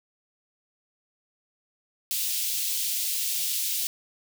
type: high-pass noise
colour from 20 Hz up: white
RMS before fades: -28 dBFS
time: 2.11-3.87 s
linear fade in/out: 0 ms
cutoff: 2800 Hz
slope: 24 dB/octave
effects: none